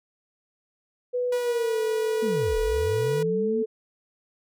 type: tone with pitch glide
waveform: sine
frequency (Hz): 493.9 to 440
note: B4 to A4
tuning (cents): 0 to 0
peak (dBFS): -23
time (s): 1.13-3.66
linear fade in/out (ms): 20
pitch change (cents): -200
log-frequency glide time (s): 1.36-1.79
type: tone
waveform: sawtooth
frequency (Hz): 485.9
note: B4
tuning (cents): -28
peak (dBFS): -27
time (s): 1.32-3.23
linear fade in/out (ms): 5
type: linear two-way sweep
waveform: sine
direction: down then up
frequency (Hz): 241.8 to 32.7 to 241.8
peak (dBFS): -27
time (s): 2.22-3.63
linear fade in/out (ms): 10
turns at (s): 2.58
effects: none